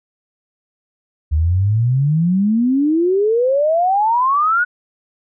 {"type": "exponential sweep", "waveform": "sine", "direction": "up", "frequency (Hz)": [73.42, 1487], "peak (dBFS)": -12, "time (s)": [1.31, 4.65], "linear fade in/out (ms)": 20, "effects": []}